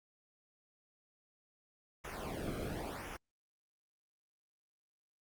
brown noise with flanger, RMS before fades -41 dBFS, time 2.04-3.17 s, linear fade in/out 10 ms, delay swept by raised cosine 0.23 to 1.11 ms, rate 0.95 Hz, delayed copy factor -0.85, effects Opus 48 kbps

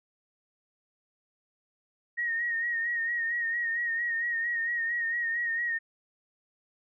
sine tone with vibrato, 1869 Hz, A#6, 4 cents sharp, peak -27 dBFS, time 2.17-5.79 s, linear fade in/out 20 ms, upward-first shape sine, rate 4.4 Hz, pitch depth 44 cents each way, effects none

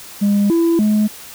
sine tone with pitch steps, 203 / 334.7 / 212 Hz, G#3 / E4 / G#3, -39 / +26 / +36 cents, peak -9 dBFS, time 0.21-1.08 s, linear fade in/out 20 ms, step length 290 ms, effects tanh soft clip ceiling -10 dBFS + white hiss -36 dBFS RMS until 1.34 s

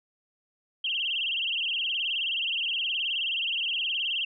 sine tone with vibrato, 2960 Hz, F#7, in tune, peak -26 dBFS, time 0.84-4.25 s, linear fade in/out 5 ms, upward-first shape sine, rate 19 Hz, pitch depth 170 cents each way, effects none

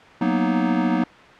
square chord, B major seventh, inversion second, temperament equal, 185 / 233.1 / 246.9 / 311.1 Hz, F#3 / A#3 / B3 / D#4, 0 / 0 / 0 / 0 cents, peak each -25 / -25 / -24 / -24 dBFS, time 0.21-1.04 s, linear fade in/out 5 ms, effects white hiss -44 dBFS RMS until 1.39 s + low-pass 2000 Hz 12 dB/octave

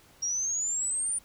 sine exponential sweep, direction up, 5588 to 9397 Hz, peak -27 dBFS, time 0.22-1.19 s, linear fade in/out 10 ms, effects pink hiss -58 dBFS RMS until 1.24 s

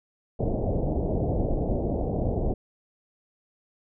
pink low-pass noise, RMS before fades -26 dBFS, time 0.39-2.54 s, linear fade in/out 10 ms, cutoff 710 Hz, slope 48 dB/octave, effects none

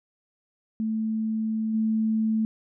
sine tone with level steps, 220 Hz, A3, in tune, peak -24 / -21 dBFS, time 0.8-2.45 s, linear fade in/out 0 ms, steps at 1.73 s, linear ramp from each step 20 ms, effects none

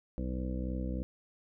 harmonic tone, 63.2 Hz, B1, 41 cents sharp, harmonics 1 / 2 / 3 / 4 / 5 / 7 / 8 / 9, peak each -35 / -44 / -39 / -42 / -43 / -53 / -45 / -52 dBFS, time 0.18-1.03 s, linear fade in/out 0 ms, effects none

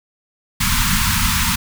pink band-stop noise, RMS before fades -17 dBFS, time 0.6-1.56 s, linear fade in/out 10 ms, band 240 to 900 Hz, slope 96 dB/octave, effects none

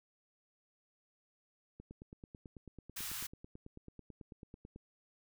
click train, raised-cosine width 3 ms, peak -37 dBFS, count 28, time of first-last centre 1.8-4.761 s, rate 9.12 Hz
white band-stop noise, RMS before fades -42 dBFS, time 2.96-3.27 s, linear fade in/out 10 ms, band 140 to 910 Hz, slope 24 dB/octave
effects none

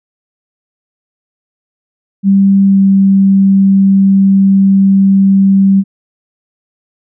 sine tone with pitch glide, 196.1 to 194.75 Hz, G3 to G3, +1 to -11 cents, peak -4 dBFS, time 2.23-5.84 s, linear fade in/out 50 ms, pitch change -12 cents, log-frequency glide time 2.66-2.79 s, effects none

